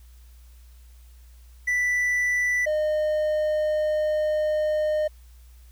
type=tone pair in turn; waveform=triangle; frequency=1975.5 / 611.6 Hz; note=B6 / D#5; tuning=0 / -30 cents; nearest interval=octave + minor sixth; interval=2030 cents; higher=first; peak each=-19 dBFS; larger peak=neither; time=1.67-2.66 / 2.66-5.08 s; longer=second; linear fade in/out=10 ms; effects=added 60 Hz sine -46 dBFS peak until 5.71 s + white hiss -61 dBFS RMS until 5.71 s